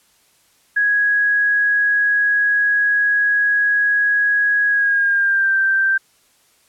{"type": "tone with pitch glide", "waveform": "sine", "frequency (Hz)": [1661.2, 1568], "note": ["G#6", "G6"], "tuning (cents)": [0, 0], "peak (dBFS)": -13, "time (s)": [0.76, 5.98], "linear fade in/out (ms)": 10, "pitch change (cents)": -100, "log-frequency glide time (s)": [4.68, 5.56], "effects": ["white hiss -57 dBFS RMS until 6.68 s", "low-pass 12000 Hz 12 dB/octave"]}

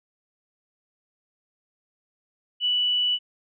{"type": "tone", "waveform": "sine", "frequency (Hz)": 2960, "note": "F#7", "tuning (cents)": 0, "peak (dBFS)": -20, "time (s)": [2.6, 3.19], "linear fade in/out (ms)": 50, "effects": []}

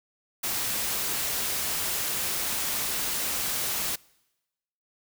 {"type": "noise", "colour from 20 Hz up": "white", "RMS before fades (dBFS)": -29, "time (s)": [0.43, 3.96], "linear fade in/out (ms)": 10, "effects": ["noise-tail reverb RT60 1.0 s tail -25 dB re dry"]}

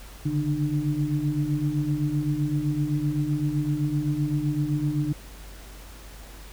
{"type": "tone cluster", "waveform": "sine", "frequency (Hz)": [141.5, 149.3, 301.1], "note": ["C#3", "D3", "D4"], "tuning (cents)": [36, 29, 43], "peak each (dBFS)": -27, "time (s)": [0.25, 5.13], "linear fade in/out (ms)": 10, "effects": ["added 49 Hz sine -42 dBFS peak until 6.52 s", "pink hiss -47 dBFS RMS until 6.52 s"]}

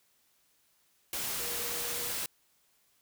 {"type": "tone in noise", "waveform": "sine", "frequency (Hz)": 477.3, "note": "A#4", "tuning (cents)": 41, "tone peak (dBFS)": -45, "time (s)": [1.4, 2.11], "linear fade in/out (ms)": 2, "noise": "white", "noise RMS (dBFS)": -35, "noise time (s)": [1.13, 2.26], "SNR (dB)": -13, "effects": ["white hiss -70 dBFS RMS until 3.01 s"]}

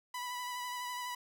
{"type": "tone with vibrato", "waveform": "sawtooth", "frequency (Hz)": 987.8, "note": "B5", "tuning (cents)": 0, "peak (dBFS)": -34, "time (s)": [0.14, 1.15], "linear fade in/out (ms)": 5, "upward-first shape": "sine", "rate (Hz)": 12, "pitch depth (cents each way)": 21, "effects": []}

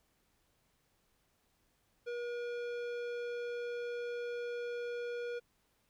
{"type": "tone with tanh clipping", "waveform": "sine", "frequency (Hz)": 479.7, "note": "A#4", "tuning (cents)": 50, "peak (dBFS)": -39, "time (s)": [2.06, 5.4], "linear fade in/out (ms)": 20, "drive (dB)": 15, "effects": ["pink hiss -75 dBFS RMS until 5.89 s"]}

